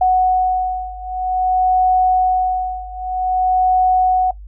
sine beating tone pair, 740 / 740.52 Hz, F#5 / F#5, 0 / +1 cents, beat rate 0.52 Hz, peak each -15 / -17 dBFS, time 0.01-4.31 s, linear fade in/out 5 ms, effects noise-tail reverb RT60 0.1 s tail -17 dB re dry + added 50 Hz sine -32 dBFS peak until 4.47 s

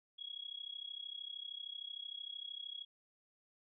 sine tone with amplitude modulation, 3322 Hz, G#7, in tune, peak -40 dBFS, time 0.18-2.85 s, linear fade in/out 20 ms, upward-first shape sine, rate 33.1 Hz, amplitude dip 90%, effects none

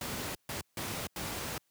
pink noise bursts at uneven times, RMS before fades -37 dBFS, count 4, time 0.01-0.35 / 0.49-0.61 / 0.77-1.07 / 1.16-1.58 s, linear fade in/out 2 ms, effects white hiss -75 dBFS RMS until 1.7 s + high-pass 80 Hz 12 dB/octave

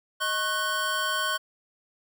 square tone cluster, 623 / 1095 / 1495 / 3114 Hz, D#5 / C#6 / F#6 / G7, +2 / -22 / +17 / -12 cents, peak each -37 / -31 / -29 / -34 dBFS, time 0.2-1.38 s, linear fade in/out 20 ms, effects none

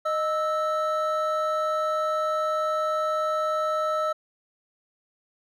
triangle tone pair together, 619 / 1311.6 Hz, D#5 / E6, -9 / -9 cents, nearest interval octave + minor second, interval 1300 cents, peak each -24 dBFS, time 0.05-4.13 s, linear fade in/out 10 ms, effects none

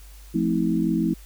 sine chord, F major seventh, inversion none, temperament equal with one note detuned, 174.61 / 220 / 261.6 / 321.5 Hz, F3 / A3 / C4 / E4, 0 / 0 / 0 / -43 cents, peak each -25 / -25 / -27 / -24 dBFS, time 0.34-1.14 s, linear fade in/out 10 ms, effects added 50 Hz sine -42 dBFS peak until 1.25 s + white hiss -52 dBFS RMS until 1.25 s

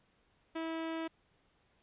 sawtooth tone, 325.2 Hz, E4, 23 cents flat, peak -32 dBFS, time 0.55-1.08 s, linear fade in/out 10 ms, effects pink hiss -72 dBFS RMS until 1.82 s + resampled to 8000 Hz

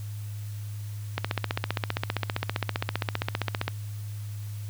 click train, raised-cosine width 0.3 ms, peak -10 dBFS, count 39, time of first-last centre 1.18-3.68 s, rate 15.2 Hz, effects added 104 Hz sine -33 dBFS peak until 4.69 s + white hiss -51 dBFS RMS until 4.69 s

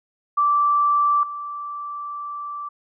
sine tone with level steps, 1167 Hz, D6, 11 cents flat, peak -15 / -28 dBFS, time 0.37-2.69 s, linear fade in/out 10 ms, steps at 1.23 s, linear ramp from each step 2 ms, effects none

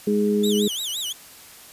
harmonic tone, 103.83 Hz, G#2, in tune, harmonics 2 / 3 / 4, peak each -20 / -30 / -21 dBFS, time 0.07-0.68 s, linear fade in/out 5 ms
sawtooth tone with vibrato, 3374 Hz, G#7, 27 cents sharp, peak -23 dBFS, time 0.43-1.13 s, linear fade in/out 10 ms, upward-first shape sine, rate 5.8 Hz, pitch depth 250 cents each way
effects white hiss -45 dBFS RMS until 1.72 s + resampled to 32000 Hz

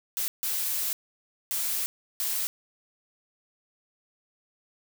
blue noise bursts at uneven times, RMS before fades -29 dBFS, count 4, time 0.17-0.28 / 0.43-0.93 / 1.51-1.86 / 2.2-2.47 s, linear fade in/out 0 ms, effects none

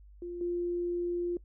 sine tone with level steps, 349.2 Hz, F4, in tune, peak -36 / -29 dBFS, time 0.22-1.37 s, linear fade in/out 2 ms, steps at 0.41 s, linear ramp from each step 2 ms, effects noise-tail reverb RT60 0.1 s tail -22 dB re dry + added 50 Hz sine -51 dBFS peak until 1.44 s

